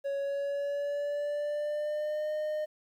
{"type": "tone with pitch glide", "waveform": "triangle", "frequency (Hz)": [557, 610.9], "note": ["C#5", "D#5"], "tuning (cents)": [8, -32], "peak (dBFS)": -28, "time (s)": [0.04, 2.66], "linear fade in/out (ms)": 20, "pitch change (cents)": 160, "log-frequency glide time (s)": [0.19, 2.32], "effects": ["11-bit"]}